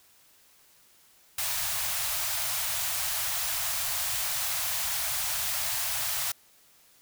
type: band-stop noise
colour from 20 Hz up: white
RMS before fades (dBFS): -30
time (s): 1.38-6.32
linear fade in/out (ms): 5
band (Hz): 140 to 600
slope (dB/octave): 96
effects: white hiss -60 dBFS RMS until 7.01 s